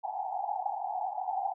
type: band-pass noise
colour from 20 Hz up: white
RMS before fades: -34 dBFS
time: 0.03-1.54 s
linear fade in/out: 20 ms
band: 730 to 840 Hz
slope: 96 dB/octave
effects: none